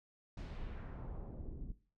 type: noise with low-pass filter sweep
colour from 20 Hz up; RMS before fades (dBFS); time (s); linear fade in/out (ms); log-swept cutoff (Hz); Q
brown; -45; 0.37-1.72; 5; 5600 to 230; 1.2
effects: noise-tail reverb RT60 0.4 s tail -17 dB re dry